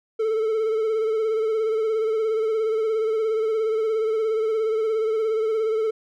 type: tone with vibrato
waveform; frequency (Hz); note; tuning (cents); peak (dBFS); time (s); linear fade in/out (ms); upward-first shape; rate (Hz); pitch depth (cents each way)
triangle; 440; A4; 0; -18; 0.19-5.91; 10; sine; 17; 40
effects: none